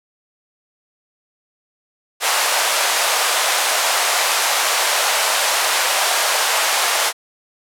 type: high-pass noise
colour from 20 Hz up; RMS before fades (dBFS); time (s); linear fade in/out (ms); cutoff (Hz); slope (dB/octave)
pink; -17; 2.2-7.13; 50; 620; 24
effects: low-pass 12000 Hz 12 dB/octave

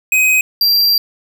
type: tone pair in turn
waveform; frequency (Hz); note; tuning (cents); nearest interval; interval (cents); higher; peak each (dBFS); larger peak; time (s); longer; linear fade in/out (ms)
square; 2518 / 4731; D#7 / D8; +20 / +12; major seventh; 1092; second; -10; neither; 0.12-0.41 / 0.61-0.98; second; 2
effects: none

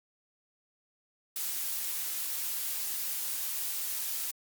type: noise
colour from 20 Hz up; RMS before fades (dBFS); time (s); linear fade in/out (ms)
blue; -34; 1.36-4.31; 2
effects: Opus 48 kbps

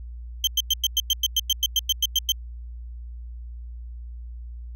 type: tone bursts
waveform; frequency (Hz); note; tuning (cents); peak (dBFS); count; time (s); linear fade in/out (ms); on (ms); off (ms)
35% pulse; 3136; G7; 0; -16; 15; 0.44-2.32; 2; 32; 100
effects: added 59 Hz sine -34 dBFS peak until 4.75 s

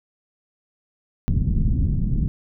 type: low-pass noise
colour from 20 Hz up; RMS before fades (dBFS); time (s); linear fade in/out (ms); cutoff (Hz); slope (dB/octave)
pink; -20; 1.28-2.28; 0; 210; 24
effects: none

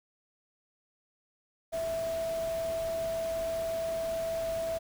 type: tone in noise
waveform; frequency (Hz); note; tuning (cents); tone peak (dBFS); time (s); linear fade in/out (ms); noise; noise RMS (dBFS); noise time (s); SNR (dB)
sine; 658; E5; -3; -30; 1.72-4.79; 20; pink; -44; 1.72-4.79; +11
effects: none

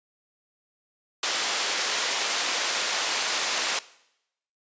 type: band-pass noise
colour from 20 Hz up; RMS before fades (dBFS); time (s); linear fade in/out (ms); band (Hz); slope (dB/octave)
white; -27; 1.23-3.79; 2; 460 to 6000; 12
effects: noise-tail reverb RT60 0.8 s tail -19 dB re dry + resampled to 16000 Hz

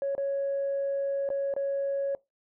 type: tone with dropouts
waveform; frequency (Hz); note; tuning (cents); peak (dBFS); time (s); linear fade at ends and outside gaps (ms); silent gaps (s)
sine; 554.4; C#5; 0; -25; 0.02-2.15; 1; 0.151-0.179 / 1.29-1.302 / 1.539-1.564
effects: noise-tail reverb RT60 0.2 s tail -22 dB re dry + tanh soft clip ceiling -23 dBFS

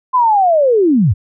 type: linear sweep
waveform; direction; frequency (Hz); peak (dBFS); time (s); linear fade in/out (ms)
sine; down; 1037 to 77.9; -8; 0.13-1.14; 20
effects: none

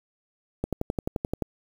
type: click train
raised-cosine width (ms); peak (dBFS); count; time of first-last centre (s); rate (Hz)
2; -13; 10; 0.64-1.423; 11.5
effects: 7-bit

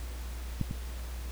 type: clicks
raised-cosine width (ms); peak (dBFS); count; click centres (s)
5; -16 / -21; 2; 0.613 / 0.711
effects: added 60 Hz sine -36 dBFS peak until 1.31 s + pink hiss -48 dBFS RMS until 1.31 s

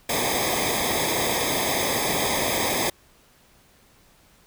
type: noise with comb filter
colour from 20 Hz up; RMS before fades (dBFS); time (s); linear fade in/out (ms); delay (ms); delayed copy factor
pink; -24; 0.09-2.9; 5; 0.7; -1
effects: pink hiss -57 dBFS RMS until 4.46 s

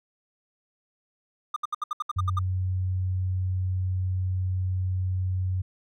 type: tone bursts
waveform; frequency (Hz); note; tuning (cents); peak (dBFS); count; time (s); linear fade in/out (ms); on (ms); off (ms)
triangle; 1210; D#6; -49; -23; 10; 1.54-2.391; 5; 23; 69
type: tone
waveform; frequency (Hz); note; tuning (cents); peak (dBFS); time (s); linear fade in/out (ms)
sine; 92.6; F#2; +2; -24; 2.16-5.62; 10
effects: none

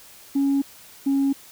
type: tone pair in turn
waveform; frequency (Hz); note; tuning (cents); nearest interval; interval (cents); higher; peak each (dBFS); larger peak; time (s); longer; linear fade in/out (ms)
sine; 277.2 / 275; C#4 / C#4; 0 / -14; unison; 14; first; -16; neither; 0.35-0.62 / 1.06-1.33; neither; 10
effects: tanh soft clip ceiling -15 dBFS + white hiss -47 dBFS RMS until 1.51 s

